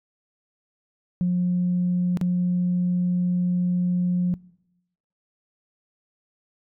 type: tone with dropouts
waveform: sine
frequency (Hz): 178.6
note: F3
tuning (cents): +39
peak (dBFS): -18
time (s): 1.21-4.34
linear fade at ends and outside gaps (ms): 0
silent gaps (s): 2.172-2.213
effects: noise-tail reverb RT60 0.9 s tail -24 dB re dry + tanh soft clip ceiling -15 dBFS